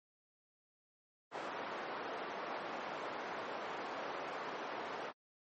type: band-pass noise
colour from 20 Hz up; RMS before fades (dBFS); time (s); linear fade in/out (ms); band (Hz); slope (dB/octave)
white; -43; 1.31-5.13; 50; 340 to 1100; 12
effects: MP3 32 kbps